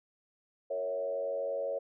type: tone with frequency modulation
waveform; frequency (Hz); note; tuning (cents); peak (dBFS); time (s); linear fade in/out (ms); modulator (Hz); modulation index
sine; 554.4; C#5; 0; -31; 0.7-1.79; 10; 91.8; 0.88
effects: none